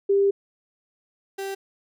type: tone pair in turn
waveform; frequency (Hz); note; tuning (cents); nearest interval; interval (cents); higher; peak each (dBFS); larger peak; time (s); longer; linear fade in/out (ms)
sine / 35% pulse; 397.3 / 390.5; G4 / G4; +23 / -7; unison; 30; first; -16 / -27; first; 0.09-0.31 / 1.38-1.55; first; 10
effects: none